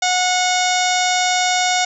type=harmonic tone with a mistuned harmonic; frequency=730 Hz; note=F#5; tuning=24 cents flat; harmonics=1 / 2 / 3 / 4 / 5 / 6 / 7 / 8 / 9 / 10; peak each=-18 / -25 / -23 / -28 / -24 / -30 / -28 / -26 / -27 / -28 dBFS; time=0.02-1.85 s; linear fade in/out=5 ms; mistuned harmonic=8; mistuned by=-30 cents; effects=none